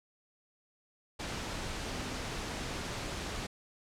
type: tone in noise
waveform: sine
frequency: 252.3 Hz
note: B3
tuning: 37 cents sharp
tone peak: -47 dBFS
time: 1.87-2.26 s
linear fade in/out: 10 ms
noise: pink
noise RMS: -38 dBFS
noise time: 1.19-3.47 s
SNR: -12 dB
effects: low-pass 7000 Hz 12 dB/octave